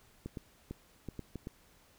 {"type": "clicks", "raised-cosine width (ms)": 3, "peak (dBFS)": -27, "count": 7, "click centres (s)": [0.26, 0.372, 0.71, 1.087, 1.193, 1.357, 1.471], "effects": ["pink hiss -64 dBFS RMS until 1.98 s"]}